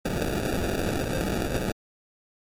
white noise with sample-and-hold, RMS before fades -27 dBFS, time 0.05-1.72 s, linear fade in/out 5 ms, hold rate 1050 Hz, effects MP3 64 kbps

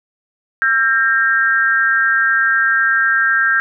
sine tone with amplitude modulation, 1594 Hz, G6, 28 cents sharp, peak -7 dBFS, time 0.62-3.6 s, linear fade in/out 0 ms, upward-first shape sine, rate 248 Hz, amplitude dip 95%, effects none

